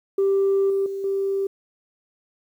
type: tone with level steps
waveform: sine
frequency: 392 Hz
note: G4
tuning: in tune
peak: -15 / -18 / -26 / -20 dBFS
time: 0.18-1.47 s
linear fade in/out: 5 ms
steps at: 0.7 / 0.86 / 1.04 s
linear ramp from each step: 2 ms
effects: tanh soft clip ceiling -14 dBFS + 9-bit